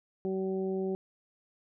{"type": "harmonic tone", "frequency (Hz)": 190, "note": "F#3", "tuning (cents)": 46, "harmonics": [1, 2, 3, 4], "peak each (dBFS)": [-34, -31, -44, -46], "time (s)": [0.25, 0.95], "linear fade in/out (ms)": 0, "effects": []}